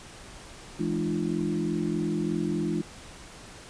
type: tone cluster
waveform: sine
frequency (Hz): 165.6 / 210.7 / 300 / 343.2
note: E3 / G#3 / D4 / F4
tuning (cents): +8 / +25 / +37 / -30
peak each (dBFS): -31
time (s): 0.79-2.82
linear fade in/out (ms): 10
effects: pink hiss -46 dBFS RMS until 3.69 s + resampled to 22050 Hz